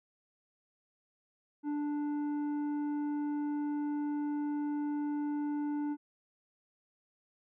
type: tone with tanh clipping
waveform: sine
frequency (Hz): 293.7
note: D4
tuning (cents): 0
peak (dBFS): -33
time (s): 1.63-5.97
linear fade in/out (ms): 50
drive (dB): 8
effects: none